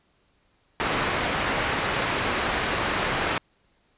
white low-pass noise, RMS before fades -26 dBFS, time 0.8-3.38 s, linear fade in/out 0 ms, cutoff 2000 Hz, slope 12 dB/octave, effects pink hiss -66 dBFS RMS until 3.97 s + resampled to 8000 Hz

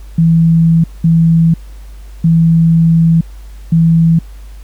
sine tone bursts at uneven times, 164.81 Hz, E3, in tune, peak -5 dBFS, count 4, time 0.18-0.84 / 1.04-1.54 / 2.24-3.21 / 3.72-4.19 s, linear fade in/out 5 ms, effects added 50 Hz sine -28 dBFS peak until 4.63 s + pink hiss -46 dBFS RMS until 4.63 s

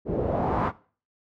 pink noise with low-pass filter sweep, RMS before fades -25 dBFS, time 0.05-0.72 s, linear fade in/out 50 ms, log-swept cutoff 390 to 1200 Hz, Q 2.4, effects noise-tail reverb RT60 0.4 s tail -19 dB re dry + high-pass 60 Hz 12 dB/octave

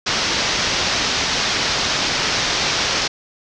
white low-pass noise, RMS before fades -20 dBFS, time 0.06-3.08 s, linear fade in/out 10 ms, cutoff 6000 Hz, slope 48 dB/octave, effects none

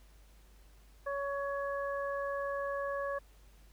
harmonic tone, 560 Hz, C#5, 18 cents sharp, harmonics 1 / 2 / 3, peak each -35 / -39 / -42 dBFS, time 1.06-3.19 s, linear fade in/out 10 ms, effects added 50 Hz sine -57 dBFS peak until 3.72 s + pink hiss -66 dBFS RMS until 3.72 s

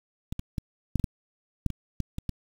clicks, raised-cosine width 5 ms, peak -20 / -21 / -17 / -11 / -20 / -12 / -12 / -21 / -16 / -20 / -18 dBFS, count 11, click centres 0.325 / 0.394 / 0.582 / 0.957 / 0.997 / 1.042 / 1.663 / 1.703 / 2.003 / 2.184 / 2.293 s, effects 7-bit

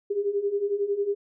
sine beating tone pair, 396.3 / 407.3 Hz, G4 / G#4, +19 / -34 cents, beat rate 11 Hz, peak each -29 / -25 dBFS, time 0.1-1.15 s, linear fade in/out 10 ms, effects none

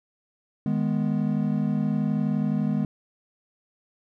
triangle chord, G# minor, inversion second, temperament equal, 155.56 / 207.7 / 246.9 Hz, D#3 / G#3 / B3, 0 / 0 / 0 cents, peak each -25 / -23 / -26 dBFS, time 0.66-2.85 s, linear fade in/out 2 ms, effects none

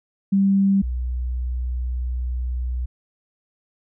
sine tone pair in turn, 196 / 61.84 Hz, G3 / B1, 0 / +3 cents, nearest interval octave + minor sixth, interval 1997 cents, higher first, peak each -14 / -22 dBFS, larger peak first, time 0.32-0.82 / 0.82-2.86 s, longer second, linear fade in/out 10 ms, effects none

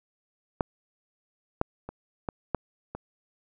clicks, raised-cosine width 1 ms, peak -10 / -9 / -23 / -16 / -11 / -21 dBFS, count 6, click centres 0.608 / 1.614 / 1.89 / 2.288 / 2.547 / 2.95 s, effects none

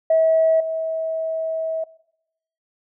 sine tone with level steps, 645 Hz, E5, 38 cents flat, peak -12 / -21 dBFS, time 0.1-1.84 s, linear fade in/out 5 ms, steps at 0.6 s, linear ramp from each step 5 ms, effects noise-tail reverb RT60 0.8 s tail -21 dB re dry + tanh soft clip ceiling -8 dBFS

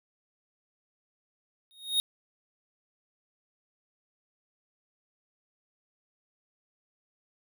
square tone with exponential growth, 3729 Hz, A#7, in tune, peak -21 dBFS, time 1.71-2 s, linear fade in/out 0 ms, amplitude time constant 62 ms, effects none

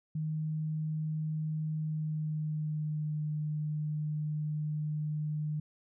sine tone with pitch glide, 155.5 to 151.77 Hz, D#3 to D#3, -1 to -43 cents, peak -31 dBFS, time 0.15-5.6 s, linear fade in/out 5 ms, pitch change -42 cents, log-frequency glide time 1.78-3.21 s, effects none

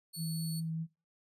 15% pulse tone, 4423 Hz, C#8, 5 cents flat, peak -35 dBFS, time 0.13-0.61 s, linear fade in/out 20 ms
sine tone with vibrato, 162 Hz, E3, 30 cents flat, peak -34 dBFS, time 0.16-0.87 s, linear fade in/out 50 ms, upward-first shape sine, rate 4.9 Hz, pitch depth 9 cents each way
effects noise-tail reverb RT60 0.3 s tail -19 dB re dry + resampled to 32000 Hz

